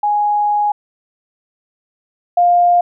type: tone pair in turn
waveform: sine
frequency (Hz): 830.6 / 703.1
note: G#5 / F5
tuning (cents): 0 / +11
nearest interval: minor third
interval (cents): 289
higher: first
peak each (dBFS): -12 / -8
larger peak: second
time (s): 0.03-0.72 / 2.37-2.81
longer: first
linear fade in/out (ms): 5
effects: none